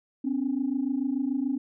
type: tone pair together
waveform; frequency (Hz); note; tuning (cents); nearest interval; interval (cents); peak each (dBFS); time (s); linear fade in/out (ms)
sine; 256 / 282.9; C4 / C#4; -38 / +35; major second; 173; -27; 0.24-1.58; 10
effects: tanh soft clip ceiling -18 dBFS